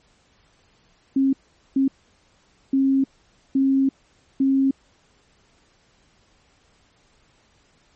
sine tone bursts at uneven times, 270 Hz, C#4, 45 cents flat, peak -15 dBFS, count 5, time 1.16-1.33 / 1.76-1.88 / 2.73-3.04 / 3.55-3.89 / 4.4-4.71 s, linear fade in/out 5 ms, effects pink hiss -60 dBFS RMS until 7.95 s + MP3 32 kbps

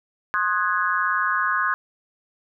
sine chord, Ab dominant seventh, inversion first, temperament equal with one note detuned, 1063 / 1244.5 / 1480 / 1661.2 Hz, C6 / Eb6 / Gb6 / Ab6, +27 / 0 / 0 / 0 cents, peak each -25 dBFS, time 0.34-1.74 s, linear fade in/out 0 ms, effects none

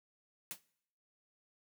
white noise with exponential decay, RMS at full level -38 dBFS, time 0.51-0.61 s, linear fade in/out 0 ms, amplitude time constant 20 ms, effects noise-tail reverb RT60 0.7 s tail -22 dB re dry + high-pass 80 Hz 12 dB/octave

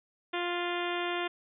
harmonic tone with a mistuned harmonic, 350.7 Hz, F4, 7 cents sharp, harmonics 1 / 2 / 3 / 4 / 5 / 6 / 7 / 8 / 9 / 10, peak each -34 / -37 / -39 / -40 / -41 / -42 / -42 / -43 / -44 / -44 dBFS, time 0.33-1.28 s, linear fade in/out 10 ms, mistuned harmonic 6, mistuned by -20 cents, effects none

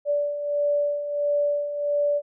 sine beating tone pair, 580 / 581.5 Hz, D5 / D5, -22 / -17 cents, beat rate 1.5 Hz, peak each -29 / -22 dBFS, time 0.05-2.22 s, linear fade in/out 50 ms, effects none

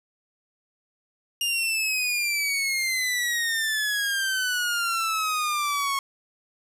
sawtooth exponential sweep, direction down, 2834 to 1093 Hz, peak -20 dBFS, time 1.41-5.99 s, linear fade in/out 2 ms, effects resampled to 32000 Hz + 9-bit

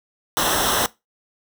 pink noise with comb filter, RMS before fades -20 dBFS, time 0.37-0.86 s, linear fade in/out 0 ms, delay 0.43 ms, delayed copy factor -0.8, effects noise-tail reverb RT60 0.2 s tail -19 dB re dry

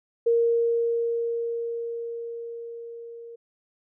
sine tone with level ramp, 466 Hz, A#4, 1 cent flat, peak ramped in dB -17 to -39 dBFS, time 0.26-3.36 s, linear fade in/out 10 ms, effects none

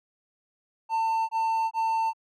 triangle tone bursts, 897 Hz, A5, 33 cents sharp, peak -21 dBFS, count 3, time 0.89-2.134 s, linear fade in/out 50 ms, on 400 ms, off 22 ms, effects none

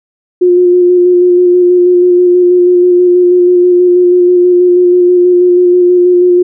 sine tone with vibrato, 357.1 Hz, F4, 39 cents sharp, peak -3 dBFS, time 0.41-6.43 s, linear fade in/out 10 ms, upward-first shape square, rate 6.2 Hz, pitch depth 14 cents each way, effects none

